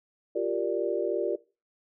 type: chord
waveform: sine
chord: G minor seventh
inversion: third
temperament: equal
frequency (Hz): 349.2 / 392 / 466.2 / 587.3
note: F4 / G4 / Bb4 / D5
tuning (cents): 0 / 0 / 0 / 0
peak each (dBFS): -31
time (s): 0.35-1.36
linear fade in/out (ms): 10
effects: noise-tail reverb RT60 0.3 s tail -19 dB re dry